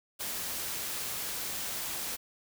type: noise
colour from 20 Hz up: white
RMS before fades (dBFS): -36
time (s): 0.19-2.17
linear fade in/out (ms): 20
effects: none